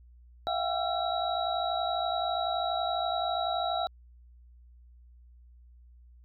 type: tone cluster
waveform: sine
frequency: 660 / 712 / 781 / 1348 / 3875 Hz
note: E5 / F5 / G5 / E6 / B7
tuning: +2 / +33 / -7 / +38 / -34 cents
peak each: -34 / -31 / -35 / -37 / -36 dBFS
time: 0.47-3.87 s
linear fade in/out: 0 ms
effects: added 60 Hz sine -52 dBFS peak until 6.24 s